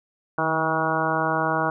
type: harmonic tone with a mistuned harmonic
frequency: 160 Hz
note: D#3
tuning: 49 cents sharp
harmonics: 1 / 2 / 3 / 4 / 5 / 6 / 7 / 8 / 9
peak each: -31 / -30 / -31 / -28 / -28 / -29 / -28 / -32 / -28 dBFS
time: 0.38-1.7 s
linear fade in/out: 2 ms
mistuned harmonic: 1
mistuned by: -41 cents
effects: none